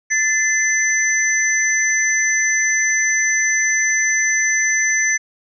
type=tone cluster; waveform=sine; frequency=1754 / 2065 / 6030 Hz; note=A6 / C7 / F#8; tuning=-6 / -23 / +32 cents; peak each=-19 dBFS; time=0.1-5.18 s; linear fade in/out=20 ms; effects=none